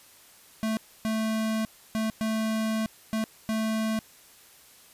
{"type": "tone bursts at uneven times", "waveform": "square", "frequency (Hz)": 220, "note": "A3", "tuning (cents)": 0, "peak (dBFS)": -26, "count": 6, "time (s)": [[0.63, 0.77], [1.05, 1.65], [1.95, 2.1], [2.21, 2.86], [3.13, 3.24], [3.49, 3.99]], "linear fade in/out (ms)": 0, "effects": ["white hiss -54 dBFS RMS until 4.93 s", "resampled to 32000 Hz"]}